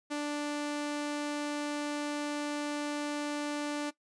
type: tone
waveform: sawtooth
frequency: 293.7 Hz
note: D4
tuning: in tune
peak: -28 dBFS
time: 0.1-3.91 s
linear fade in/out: 20 ms
effects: noise-tail reverb RT60 0.1 s tail -17 dB re dry + resampled to 22050 Hz